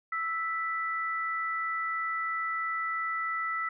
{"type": "tone pair together", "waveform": "sine", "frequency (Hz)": [1318.5, 1975.5], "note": ["E6", "B6"], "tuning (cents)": [0, 0], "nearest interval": "perfect fifth", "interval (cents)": 700, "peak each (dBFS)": [-31, -33], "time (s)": [0.12, 3.69], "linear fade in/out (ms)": 5, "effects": []}